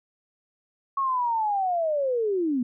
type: linear sweep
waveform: sine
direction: down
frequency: 1108.7 to 234 Hz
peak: -22 dBFS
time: 0.97-2.63 s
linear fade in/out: 5 ms
effects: none